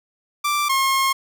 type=tone pair in turn; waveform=sawtooth; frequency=1174.7 / 1075 Hz; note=D6 / C6; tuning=0 / +47 cents; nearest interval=major second; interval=153 cents; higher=first; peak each=-15 / -13 dBFS; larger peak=second; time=0.44-0.69 / 0.69-1.13 s; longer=second; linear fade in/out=10 ms; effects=none